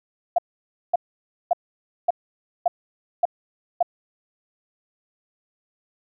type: tone bursts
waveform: sine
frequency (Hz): 698.5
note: F5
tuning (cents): 0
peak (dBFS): -14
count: 7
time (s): 0.36-3.828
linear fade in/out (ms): 5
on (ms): 24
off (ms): 550
effects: none